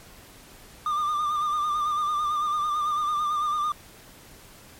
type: tone with vibrato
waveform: triangle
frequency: 1200 Hz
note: D6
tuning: 37 cents sharp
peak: -21 dBFS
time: 0.86-3.72 s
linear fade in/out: 2 ms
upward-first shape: sine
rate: 9 Hz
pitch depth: 42 cents each way
effects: pink hiss -49 dBFS RMS until 4.79 s + MP3 64 kbps